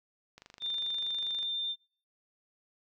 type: click train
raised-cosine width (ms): 0.2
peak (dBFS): -32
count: 27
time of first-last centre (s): 0.38-1.428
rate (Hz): 24.8
type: tone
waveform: sine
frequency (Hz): 3595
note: A7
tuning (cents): +36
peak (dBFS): -31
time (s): 0.6-1.76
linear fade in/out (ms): 50
effects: noise-tail reverb RT60 0.5 s tail -23 dB re dry